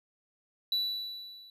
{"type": "tone with level ramp", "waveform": "triangle", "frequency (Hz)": 3951, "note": "B7", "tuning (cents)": 0, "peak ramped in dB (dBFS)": [-24, -49], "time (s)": [0.72, 1.5], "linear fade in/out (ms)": 2, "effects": ["resampled to 32000 Hz"]}